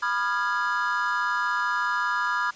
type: chord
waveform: triangle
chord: F half-diminished seventh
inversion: second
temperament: equal with one note detuned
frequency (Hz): 987.8 / 1213.3 / 1396.9 / 1661.2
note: Cb6 / Eb6 / F6 / Ab6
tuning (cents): 0 / -44 / 0 / 0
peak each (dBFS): -27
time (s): 0.02-2.51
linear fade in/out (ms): 10
effects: white hiss -48 dBFS RMS until 2.55 s + resampled to 16000 Hz

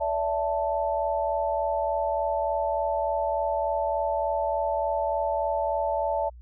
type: chord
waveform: sine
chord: D suspended second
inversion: none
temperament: equal with one note detuned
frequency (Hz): 575.9 / 659.3 / 880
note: D5 / E5 / A5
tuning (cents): -34 / 0 / 0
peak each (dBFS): -28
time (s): 0-6.3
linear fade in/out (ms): 20
effects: added 60 Hz sine -43 dBFS peak until 6.41 s

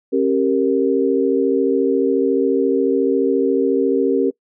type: chord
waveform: sine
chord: G diminished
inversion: second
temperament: equal with one note detuned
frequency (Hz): 270.7 / 392 / 466.2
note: Db4 / G4 / Bb4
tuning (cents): -41 / 0 / 0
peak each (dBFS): -18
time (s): 0.12-4.31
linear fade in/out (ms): 20
effects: noise-tail reverb RT60 0.1 s tail -21 dB re dry

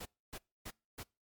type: noise bursts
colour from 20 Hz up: pink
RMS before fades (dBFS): -45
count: 4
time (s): 0-1.034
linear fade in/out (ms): 10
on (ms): 56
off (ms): 270
effects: noise-tail reverb RT60 0.3 s tail -26 dB re dry + MP3 96 kbps

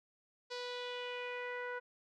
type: tone with low-pass filter sweep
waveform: sawtooth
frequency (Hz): 491.9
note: B4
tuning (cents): -7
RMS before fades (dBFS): -42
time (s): 0.5-1.8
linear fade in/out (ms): 20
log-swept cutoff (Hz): 4700 to 1600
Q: 3.2
effects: none

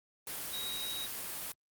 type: tone in noise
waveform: sine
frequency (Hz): 3815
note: A#7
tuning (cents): +39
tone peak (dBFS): -38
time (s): 0.53-1.06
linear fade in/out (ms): 2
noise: white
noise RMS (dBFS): -40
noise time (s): 0.27-1.52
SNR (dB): -1
effects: Opus 32 kbps

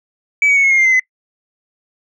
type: tone with pitch steps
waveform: sine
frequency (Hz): 2292 / 2253 / 2214 / 2176 / 2139 / 2102 / 2066 / 2030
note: D7 / C#7 / C#7 / C#7 / C7 / C7 / C7 / B6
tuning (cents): -43 / +28 / -3 / -33 / +38 / +7 / -22 / +47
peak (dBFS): -7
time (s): 0.42-0.996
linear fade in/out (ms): 2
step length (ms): 72
effects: noise-tail reverb RT60 0.1 s tail -23 dB re dry + tanh soft clip ceiling -7 dBFS

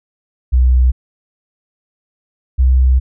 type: tone pair in turn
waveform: sine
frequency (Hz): 62.8 / 64.16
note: B1 / C2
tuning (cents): +30 / -33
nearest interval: unison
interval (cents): 37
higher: second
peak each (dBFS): -7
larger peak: neither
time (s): 0.52-0.92 / 2.58-3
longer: second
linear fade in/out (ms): 20
effects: none

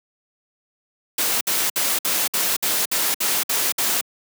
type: noise bursts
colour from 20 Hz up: white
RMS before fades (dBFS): -21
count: 10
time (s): 1.18-4.011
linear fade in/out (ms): 5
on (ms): 230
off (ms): 59
effects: high-pass 200 Hz 12 dB/octave

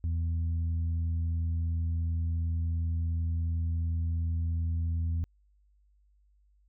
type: harmonic tone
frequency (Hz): 82.8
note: E2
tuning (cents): +8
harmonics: 1 / 2 / 3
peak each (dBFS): -27 / -44 / -47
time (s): 0.04-5.24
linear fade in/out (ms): 0
effects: added 50 Hz sine -62 dBFS peak until 6.68 s

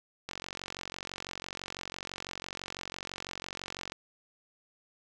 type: click train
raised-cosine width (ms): 0.2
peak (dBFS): -20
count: 168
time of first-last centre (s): 0.29-3.92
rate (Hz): 46
effects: none

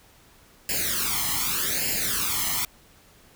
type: noise with flanger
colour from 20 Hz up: white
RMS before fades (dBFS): -26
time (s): 0.69-2.65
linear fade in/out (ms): 2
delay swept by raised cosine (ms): 0.41 to 0.98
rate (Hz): 0.84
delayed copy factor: +0.85
effects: pink hiss -55 dBFS RMS until 3.35 s

